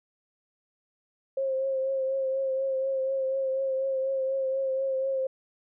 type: tone with vibrato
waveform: sine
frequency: 533 Hz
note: C5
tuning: 32 cents sharp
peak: -25 dBFS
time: 1.37-5.27 s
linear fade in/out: 5 ms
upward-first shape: triangle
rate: 4.1 Hz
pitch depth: 31 cents each way
effects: none